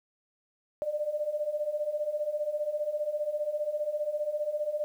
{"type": "beating tone pair", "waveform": "sine", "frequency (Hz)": [587.3, 602.3], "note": ["D5", "D5"], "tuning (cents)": [0, 44], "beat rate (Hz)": 15, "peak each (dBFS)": [-34, -30], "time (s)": [0.82, 4.84], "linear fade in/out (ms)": 0, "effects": ["10-bit"]}